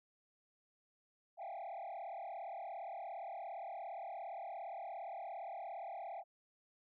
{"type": "tone with frequency modulation", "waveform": "sine", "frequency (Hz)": 735, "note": "F#5", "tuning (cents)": -12, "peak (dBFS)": -40, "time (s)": [1.37, 6.24], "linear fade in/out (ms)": 50, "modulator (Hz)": 37.3, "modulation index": 2.2, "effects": ["tanh soft clip ceiling -42 dBFS"]}